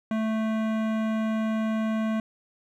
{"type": "tone with hard clipping", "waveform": "sine", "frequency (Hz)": 220, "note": "A3", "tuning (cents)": 0, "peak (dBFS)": -26, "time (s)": [0.11, 2.2], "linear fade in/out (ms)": 2, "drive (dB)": 17, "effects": []}